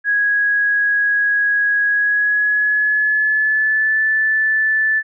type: tone with pitch glide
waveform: sine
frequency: 1659 to 1751.6 Hz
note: G#6 to A6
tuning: -2 to -8 cents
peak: -13 dBFS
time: 0.04-5.03 s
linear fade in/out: 50 ms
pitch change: +94 cents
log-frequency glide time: 1.87-4 s
effects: none